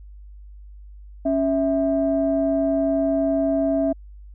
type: tone pair together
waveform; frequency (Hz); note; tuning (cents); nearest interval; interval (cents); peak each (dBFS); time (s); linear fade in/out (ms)
sine; 277.2 / 654.7; C#4 / E5; 0 / -12; octave + minor third; 1488; -20; 1.25-3.93; 10
effects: tanh soft clip ceiling -10 dBFS + added 50 Hz sine -39 dBFS peak until 4.34 s